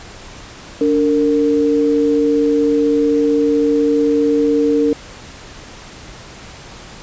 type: tone pair together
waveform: sine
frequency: 290.1 / 457.9 Hz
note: D4 / A#4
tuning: -21 / -31 cents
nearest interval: minor sixth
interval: 790 cents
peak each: -14 dBFS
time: 0.81-4.93 s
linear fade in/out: 2 ms
effects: pink hiss -36 dBFS RMS until 7.02 s + resampled to 16000 Hz